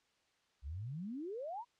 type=exponential sweep; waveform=sine; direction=up; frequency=62 to 1006 Hz; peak=-40 dBFS; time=0.62-1.65 s; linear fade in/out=50 ms; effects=white hiss -75 dBFS RMS until 1.79 s + low-pass 5000 Hz 12 dB/octave